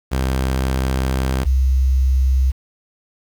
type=tone pair in turn; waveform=sawtooth / sine; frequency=65.41 / 65.41 Hz; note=C2 / C2; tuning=0 / 0 cents; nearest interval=unison; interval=0 cents; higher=neither; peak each=-13 / -12 dBFS; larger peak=second; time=0.11-1.45 / 1.45-2.52 s; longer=first; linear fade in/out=20 ms; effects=7-bit